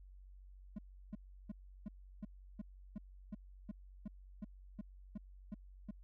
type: tone bursts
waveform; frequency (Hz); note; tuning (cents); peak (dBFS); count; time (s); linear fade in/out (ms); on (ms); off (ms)
triangle; 207.7; G#3; 0; -39; 15; 0.76-5.91; 5; 26; 340
effects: added 47 Hz sine -54 dBFS peak until 6.03 s